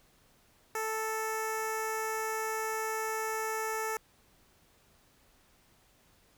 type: tone with notch filter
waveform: 10% pulse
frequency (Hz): 440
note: A4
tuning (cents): 0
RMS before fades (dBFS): -34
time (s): 0.75-3.97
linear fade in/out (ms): 2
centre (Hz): 3300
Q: 0.96
effects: pink hiss -65 dBFS RMS until 6.37 s